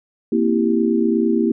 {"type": "chord", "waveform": "sine", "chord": "C dominant seventh", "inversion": "third", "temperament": "equal", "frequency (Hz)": [233.1, 261.6, 329.6, 392], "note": ["Bb3", "C4", "E4", "G4"], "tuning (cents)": [0, 0, 0, 0], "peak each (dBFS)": [-18, -24, -19, -21], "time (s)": [0.32, 1.52], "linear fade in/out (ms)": 5, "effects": []}